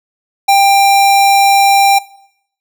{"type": "tone", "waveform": "square", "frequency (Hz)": 792, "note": "G5", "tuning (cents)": 18, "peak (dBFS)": -6, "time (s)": [0.48, 1.99], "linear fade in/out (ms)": 10, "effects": ["noise-tail reverb RT60 0.7 s tail -20 dB re dry"]}